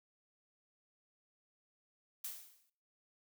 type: noise with exponential decay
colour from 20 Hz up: blue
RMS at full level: -40 dBFS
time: 2.24-2.7 s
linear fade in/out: 5 ms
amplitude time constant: 100 ms
effects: noise-tail reverb RT60 0.6 s tail -22 dB re dry